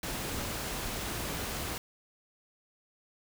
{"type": "noise", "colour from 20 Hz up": "pink", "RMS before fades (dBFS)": -36, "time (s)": [0.03, 1.78], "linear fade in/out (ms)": 2, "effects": []}